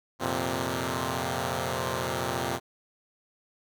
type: chord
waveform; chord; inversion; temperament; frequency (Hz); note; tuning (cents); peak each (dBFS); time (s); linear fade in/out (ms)
5% pulse; F suspended fourth; none; equal; 87.31 / 116.54 / 130.81; F2 / Bb2 / C3; 0 / 0 / 0; -22 / -22 / -20; 0.19-2.6; 50
effects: none